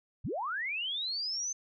sine linear sweep, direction up, 58.27 to 6272 Hz, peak -32 dBFS, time 0.24-1.53 s, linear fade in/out 10 ms, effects none

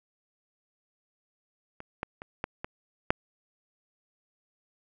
clicks, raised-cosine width 0.5 ms, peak -26 / -16 / -25 / -15 / -19 / -6 dBFS, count 6, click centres 1.804 / 2.031 / 2.219 / 2.441 / 2.645 / 3.105 s, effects none

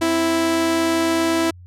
sawtooth tone pair together, 261.6 / 329.6 Hz, C4 / E4, 0 / 0 cents, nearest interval major third, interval 400 cents, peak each -24 / -13 dBFS, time 0.01-1.51 s, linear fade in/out 10 ms, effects added 89 Hz sine -39 dBFS peak until 1.66 s + low-pass 12000 Hz 12 dB/octave

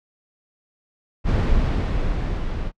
brown noise with level ramp, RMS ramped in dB -17 to -26 dBFS, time 1.24-2.72 s, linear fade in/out 50 ms, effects noise-tail reverb RT60 0.1 s tail -25 dB re dry + low-pass 4000 Hz 12 dB/octave

